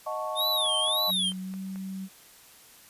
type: chord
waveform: sine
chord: D# half-diminished seventh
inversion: none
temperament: equal with one note detuned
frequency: 622.3 / 729.8 / 880 / 1108.7 Hz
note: D#5 / F#5 / A5 / C#6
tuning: 0 / -24 / 0 / 0 cents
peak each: -33 / -38 / -37 / -34 dBFS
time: 0.06-1.11 s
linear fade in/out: 10 ms
type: tone with vibrato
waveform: square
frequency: 3527 Hz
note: A7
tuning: 3 cents sharp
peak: -25 dBFS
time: 0.35-1.33 s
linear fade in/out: 50 ms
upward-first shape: sine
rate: 1.8 Hz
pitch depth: 210 cents each way
type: click train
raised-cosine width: 0.5 ms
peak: -33 dBFS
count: 6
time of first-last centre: 0.66-1.759 s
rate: 4.55 Hz
type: tone with pitch glide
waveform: sine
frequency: 186.3 to 190.99 Hz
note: F#3 to G3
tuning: +12 to -45 cents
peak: -33 dBFS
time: 1.07-2.09 s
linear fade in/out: 50 ms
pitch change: +43 cents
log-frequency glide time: 1.39-1.57 s
effects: white hiss -53 dBFS RMS until 2.89 s + resampled to 32000 Hz